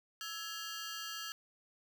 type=ring-modulated tone; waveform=15% pulse; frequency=1500 Hz; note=F#6; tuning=23 cents sharp; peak=-31 dBFS; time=0.21-1.32 s; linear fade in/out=0 ms; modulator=177 Hz; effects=12-bit